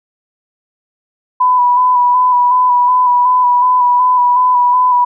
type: tone with vibrato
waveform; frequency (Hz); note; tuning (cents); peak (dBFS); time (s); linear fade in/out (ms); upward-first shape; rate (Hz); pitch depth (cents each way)
sine; 991; B5; +6; -7; 1.4-5.05; 10; square; 2.7; 21
effects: none